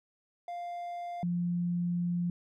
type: tone pair in turn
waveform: triangle / sine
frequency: 698.5 / 174.62 Hz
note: F5 / F3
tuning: 0 / 0 cents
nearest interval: 2 octaves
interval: 2400 cents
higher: first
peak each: -34 / -28 dBFS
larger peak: second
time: 0.48-1.23 / 1.23-2.3 s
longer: second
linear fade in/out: 2 ms
effects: none